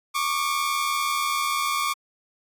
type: tone pair together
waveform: sawtooth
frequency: 1108.7 / 1188.9 Hz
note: C#6 / D6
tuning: 0 / +21 cents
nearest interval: minor second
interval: 121 cents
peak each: -22 dBFS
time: 0.14-1.94 s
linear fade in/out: 20 ms
effects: AAC 64 kbps